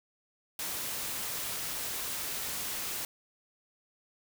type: noise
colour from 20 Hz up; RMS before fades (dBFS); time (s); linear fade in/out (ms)
white; -36; 0.59-3.05; 2
effects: none